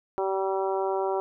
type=harmonic tone; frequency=192.5 Hz; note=G3; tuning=31 cents flat; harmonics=2 / 3 / 4 / 5 / 6 / 7; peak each=-27 / -32 / -31 / -33 / -41 / -41 dBFS; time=0.18-1.2 s; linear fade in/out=0 ms; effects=none